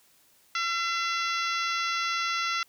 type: harmonic tone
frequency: 678 Hz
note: E5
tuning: 49 cents sharp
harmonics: 2 / 3 / 4 / 5 / 6 / 7 / 8 / 9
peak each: -29 / -33 / -35 / -37 / -39 / -40 / -41 / -42 dBFS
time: 0.55-2.63 s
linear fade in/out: 2 ms
effects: white hiss -62 dBFS RMS until 2.68 s